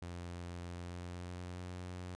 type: tone with pitch glide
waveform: sawtooth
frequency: 87.31 to 90.02 Hz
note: F2 to F#2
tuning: 0 to -47 cents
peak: -39 dBFS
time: 0.02-2.15 s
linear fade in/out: 0 ms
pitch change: +53 cents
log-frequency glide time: 0.66-1.74 s
effects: resampled to 22050 Hz